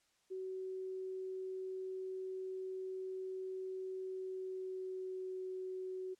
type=tone with pitch glide; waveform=sine; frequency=376.2 to 373 Hz; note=F#4 to F#4; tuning=+29 to +14 cents; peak=-40 dBFS; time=0.3-6.15 s; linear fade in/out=20 ms; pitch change=-15 cents; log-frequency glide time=4.01-5.39 s; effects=white hiss -75 dBFS RMS until 6.19 s + low-pass 8000 Hz 12 dB/octave